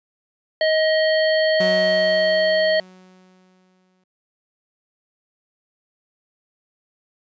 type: harmonic tone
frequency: 630 Hz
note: D#5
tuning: 21 cents sharp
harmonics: 1 / 3 / 5 / 7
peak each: -16 / -23 / -29 / -27 dBFS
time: 0.61-2.8 s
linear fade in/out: 2 ms
type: tone with exponential decay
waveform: sawtooth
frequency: 185 Hz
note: F#3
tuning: in tune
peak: -19 dBFS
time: 1.6-4.04 s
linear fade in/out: 5 ms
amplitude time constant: 530 ms
effects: resampled to 16000 Hz

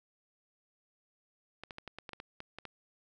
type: clicks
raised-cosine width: 0.3 ms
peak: -27 dBFS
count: 11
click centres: 1.636 / 1.708 / 1.784 / 1.877 / 1.986 / 2.092 / 2.133 / 2.201 / 2.404 / 2.586 / 2.653 s
effects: none

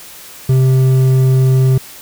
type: tone with hard clipping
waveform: sine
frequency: 130.81 Hz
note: C3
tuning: in tune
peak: -9 dBFS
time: 0.49-1.78 s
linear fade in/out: 5 ms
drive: 6 dB
effects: white hiss -35 dBFS RMS until 2.01 s

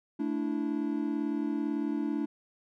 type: chord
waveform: triangle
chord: A suspended fourth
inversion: none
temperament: equal with one note detuned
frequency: 220 / 291.6 / 329.6 Hz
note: A3 / D4 / E4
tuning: 0 / -12 / 0 cents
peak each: -33 / -29 / -33 dBFS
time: 0.19-2.26 s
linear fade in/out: 10 ms
effects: none

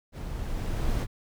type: noise with level ramp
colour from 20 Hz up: brown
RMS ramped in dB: -36 to -25 dBFS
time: 0.12-1.07 s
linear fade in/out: 50 ms
effects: none

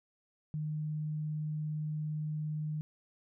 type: tone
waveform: sine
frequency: 152.9 Hz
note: D#3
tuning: 30 cents flat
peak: -33 dBFS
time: 0.54-2.81 s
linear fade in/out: 0 ms
effects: none

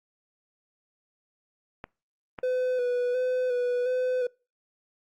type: clicks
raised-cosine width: 0.5 ms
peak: -22 dBFS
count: 2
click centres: 1.841 / 2.388 s
type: tone with vibrato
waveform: triangle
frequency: 498.8 Hz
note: B4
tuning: 17 cents sharp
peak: -22 dBFS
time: 2.43-4.27 s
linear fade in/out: 5 ms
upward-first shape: square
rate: 1.4 Hz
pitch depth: 26 cents each way
effects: noise-tail reverb RT60 0.3 s tail -24 dB re dry + Opus 48 kbps

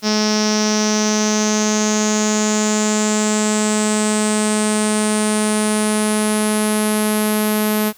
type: tone with low-pass filter sweep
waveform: sawtooth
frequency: 213.3 Hz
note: G#3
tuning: 46 cents sharp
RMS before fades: -17 dBFS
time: 0.02-7.93 s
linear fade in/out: 50 ms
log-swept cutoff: 5400 to 12000 Hz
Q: 8.2
effects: white hiss -48 dBFS RMS until 7.97 s

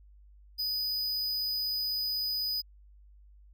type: tone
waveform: square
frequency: 4978 Hz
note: D#8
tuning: in tune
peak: -30 dBFS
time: 0.58-2.62 s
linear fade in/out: 20 ms
effects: added 50 Hz sine -53 dBFS peak until 3.53 s

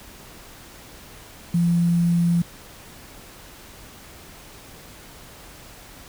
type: tone with quantisation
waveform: sine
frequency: 171.5 Hz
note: F3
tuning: 31 cents flat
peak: -16 dBFS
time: 1.54-2.42 s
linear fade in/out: 5 ms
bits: 7
effects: pink hiss -44 dBFS RMS until 6.08 s

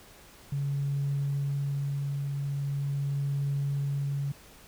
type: tone with tremolo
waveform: sine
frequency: 140.5 Hz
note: C#3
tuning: 24 cents sharp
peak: -25 dBFS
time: 0.52-4.32 s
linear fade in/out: 5 ms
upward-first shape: triangle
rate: 0.42 Hz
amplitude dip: 35%
effects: tanh soft clip ceiling -22 dBFS + pink hiss -53 dBFS RMS until 4.67 s

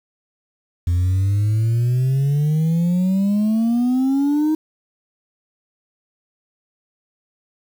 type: exponential sweep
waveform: sine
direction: up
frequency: 85.4 to 315.2 Hz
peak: -12 dBFS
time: 0.87-4.55 s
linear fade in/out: 5 ms
effects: tanh soft clip ceiling -14 dBFS + 7-bit

